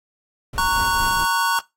brown noise with tremolo, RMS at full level -28 dBFS, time 0.53-1.25 s, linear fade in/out 5 ms, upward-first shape triangle, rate 4.4 Hz, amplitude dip 50%
square chord, F# major, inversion first, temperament just, 925 / 1110 / 1480 Hz, A#5 / C#6 / F#6, -14 / +2 / 0 cents, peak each -23 dBFS, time 0.58-1.59 s, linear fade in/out 0 ms
effects noise-tail reverb RT60 0.2 s tail -20 dB re dry + AAC 48 kbps

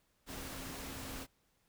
sine tone in noise, 266.5 Hz, C4, 32 cents sharp, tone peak -51 dBFS, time 0.26-1.27 s, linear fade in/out 50 ms, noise pink, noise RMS -45 dBFS, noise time 0.26-1.27 s, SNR -9 dB, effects pink hiss -75 dBFS RMS until 1.68 s

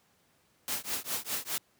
white noise with tremolo, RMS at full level -31 dBFS, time 0.68-1.58 s, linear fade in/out 0 ms, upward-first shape triangle, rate 4.9 Hz, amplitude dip 100%, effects pink hiss -68 dBFS RMS until 1.79 s + high-pass 100 Hz 12 dB/octave

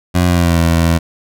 20% pulse tone with pitch glide, 88.7 to 83.24 Hz, F2 to E2, +27 to +17 cents, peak -5 dBFS, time 0.14-0.99 s, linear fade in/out 20 ms, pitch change -110 cents, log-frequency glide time 0.27-0.6 s, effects none

